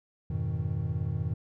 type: chord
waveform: triangle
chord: F half-diminished seventh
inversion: none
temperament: equal with one note detuned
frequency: 87.31 / 103.83 / 123.47 / 157.19 Hz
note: F2 / Ab2 / Cb3 / Eb3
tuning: 0 / 0 / 0 / +18 cents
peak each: -32 dBFS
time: 0.3-1.34 s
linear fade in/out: 5 ms
effects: none